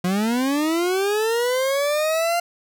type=linear sweep; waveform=40% pulse; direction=up; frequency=174.61 to 698.5 Hz; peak=-18 dBFS; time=0.04-2.4 s; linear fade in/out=5 ms; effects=none